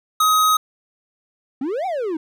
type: tone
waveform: square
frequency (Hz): 1262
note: D#6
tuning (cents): +24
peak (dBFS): -14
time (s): 0.2-0.57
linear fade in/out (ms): 5
type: exponential two-way sweep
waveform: triangle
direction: up then down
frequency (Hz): 247.7 to 791 to 300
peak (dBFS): -19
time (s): 1.61-2.17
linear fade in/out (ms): 5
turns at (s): 1.86
effects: none